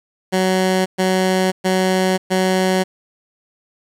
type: tone bursts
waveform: 15% pulse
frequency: 186.8 Hz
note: F#3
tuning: 17 cents sharp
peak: -8 dBFS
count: 4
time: 0.32-2.84 s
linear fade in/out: 20 ms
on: 540 ms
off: 120 ms
effects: low-pass 11000 Hz 12 dB/octave + 8-bit